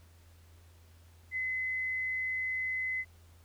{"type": "tone", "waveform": "sine", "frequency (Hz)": 2035, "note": "C7", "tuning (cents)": -49, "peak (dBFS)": -31, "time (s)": [1.31, 3.05], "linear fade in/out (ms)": 50, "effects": ["added 84 Hz sine -56 dBFS peak until 3.44 s", "pink hiss -65 dBFS RMS until 3.44 s"]}